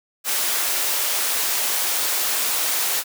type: high-pass noise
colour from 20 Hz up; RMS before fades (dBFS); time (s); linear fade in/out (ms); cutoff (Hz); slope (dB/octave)
white; -22; 0.24-3.04; 50; 430; 12
effects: none